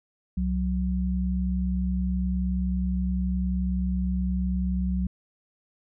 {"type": "tone pair together", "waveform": "sine", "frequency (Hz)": [65.41, 184.47], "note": ["C2", "F#3"], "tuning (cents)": [0, -5], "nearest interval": "octave + tritone", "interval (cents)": 1795, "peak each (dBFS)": -26, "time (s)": [0.37, 5.07], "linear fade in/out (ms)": 5, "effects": []}